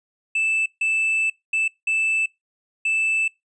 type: tone bursts at uneven times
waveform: triangle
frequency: 2637 Hz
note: E7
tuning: in tune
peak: -17 dBFS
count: 5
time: 0.35-0.66 / 0.81-1.3 / 1.53-1.68 / 1.87-2.26 / 2.85-3.28 s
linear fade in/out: 5 ms
effects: noise-tail reverb RT60 0.2 s tail -25 dB re dry + resampled to 22050 Hz

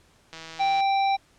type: click train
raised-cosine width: 0.2 ms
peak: -23 dBFS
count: 78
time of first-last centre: 0.33-0.805 s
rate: 162 Hz
type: harmonic tone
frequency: 784 Hz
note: G5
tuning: in tune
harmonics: 1 / 3 / 5 / 7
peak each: -20 / -32 / -34 / -45 dBFS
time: 0.59-1.17 s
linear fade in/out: 20 ms
effects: pink hiss -60 dBFS RMS until 1.38 s + low-pass 9000 Hz 12 dB/octave

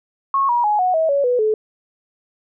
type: tone with pitch steps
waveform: sine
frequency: 1094 / 957.9 / 838.7 / 734.4 / 643 / 563 / 493 / 431.7 Hz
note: C#6 / A#5 / G#5 / F#5 / E5 / C#5 / B4 / A4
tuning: -23 / +47 / +17 / -13 / -43 / +27 / -3 / -33 cents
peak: -14 dBFS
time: 0.34-1.54 s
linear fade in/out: 2 ms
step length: 150 ms
effects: none

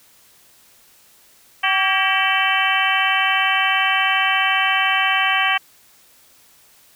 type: harmonic tone with a mistuned harmonic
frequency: 382.9 Hz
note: G4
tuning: 41 cents flat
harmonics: 2 / 3 / 4 / 5 / 6 / 7 / 8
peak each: -23 / -23 / -23 / -23 / -23 / -23 / -23 dBFS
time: 1.63-5.58 s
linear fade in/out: 10 ms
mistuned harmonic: 4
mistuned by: +79 cents
effects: white hiss -52 dBFS RMS until 6.95 s

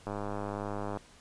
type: click train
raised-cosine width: 1 ms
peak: -22 dBFS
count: 93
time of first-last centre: 0.07-0.972 s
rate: 102 Hz
effects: pink hiss -57 dBFS RMS until 1.2 s + resampled to 22050 Hz

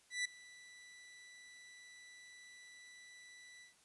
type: tone with ADSR envelope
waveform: sawtooth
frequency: 1975.5 Hz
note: B6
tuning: in tune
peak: -30 dBFS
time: 0.1-3.75 s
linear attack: 150 ms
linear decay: 7 ms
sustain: -22 dB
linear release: 130 ms
effects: white hiss -69 dBFS RMS until 3.84 s + resampled to 24000 Hz

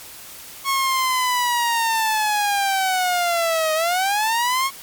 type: linear two-way sweep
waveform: sawtooth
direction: down then up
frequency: 1100 to 622.3 to 1100 Hz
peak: -14 dBFS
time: 0.64-4.71 s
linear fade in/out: 50 ms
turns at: 3.74 s
effects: white hiss -39 dBFS RMS until 4.82 s + MP3 96 kbps

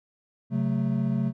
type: chord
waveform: triangle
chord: F# minor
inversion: second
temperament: equal with one note detuned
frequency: 135.04 / 185 / 220 Hz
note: C#3 / F#3 / A3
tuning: -45 / 0 / 0 cents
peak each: -25 / -27 / -25 dBFS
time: 0.5-1.33 s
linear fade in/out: 50 ms
effects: none

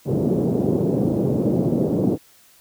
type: band-pass noise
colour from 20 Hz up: pink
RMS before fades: -20 dBFS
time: 0.05-2.18 s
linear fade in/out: 50 ms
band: 130 to 490 Hz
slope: 24 dB/octave
effects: white hiss -53 dBFS RMS until 2.6 s

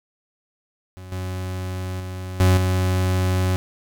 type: tone with level steps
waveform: 40% pulse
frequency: 92.5 Hz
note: F#2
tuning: in tune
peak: -35 / -25 / -28 / -12 / -17 dBFS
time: 0.97-3.56 s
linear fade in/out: 0 ms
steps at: 1.12 / 2 / 2.4 / 2.57 s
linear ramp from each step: 2 ms
effects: none

